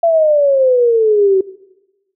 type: exponential sweep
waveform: sine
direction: down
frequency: 680 to 374.9 Hz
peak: -8 dBFS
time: 0.03-1.41 s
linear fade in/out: 5 ms
effects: noise-tail reverb RT60 1.0 s tail -19 dB re dry